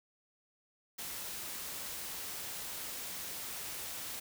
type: noise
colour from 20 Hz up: white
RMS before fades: -42 dBFS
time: 0.98-4.2 s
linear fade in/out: 10 ms
effects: none